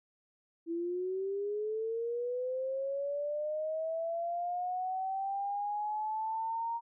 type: linear sweep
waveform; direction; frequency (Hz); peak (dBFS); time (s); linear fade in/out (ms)
sine; up; 329.6 to 935; -32; 0.66-6.81; 50
effects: none